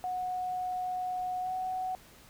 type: tone with pitch glide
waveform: sine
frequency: 733 to 744.1 Hz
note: F#5 to F#5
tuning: -16 to +10 cents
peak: -31 dBFS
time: 0.04-1.95 s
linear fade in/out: 0 ms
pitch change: +26 cents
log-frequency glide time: 1.42-1.5 s
effects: pink hiss -56 dBFS RMS until 2.29 s